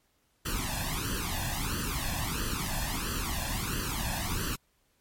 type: noise with flanger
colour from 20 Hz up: pink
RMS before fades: -32 dBFS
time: 0.45-4.56 s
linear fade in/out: 10 ms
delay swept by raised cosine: 0.66 to 1.18 ms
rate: 1.5 Hz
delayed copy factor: +0.95
effects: pink hiss -71 dBFS RMS until 5 s + MP3 64 kbps